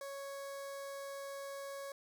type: tone with notch filter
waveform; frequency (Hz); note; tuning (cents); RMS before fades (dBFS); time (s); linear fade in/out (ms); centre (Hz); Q
sawtooth; 554.4; C#5; 0; -45; 0.01-1.92; 2; 2800; 1.5
effects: none